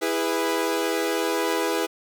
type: chord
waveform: sawtooth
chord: E major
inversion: none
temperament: equal with one note detuned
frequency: 329.6 / 410.1 / 493.9 Hz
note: E4 / G#4 / B4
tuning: 0 / -22 / 0 cents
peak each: -23 dBFS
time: 0.01-1.87 s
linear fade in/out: 20 ms
effects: none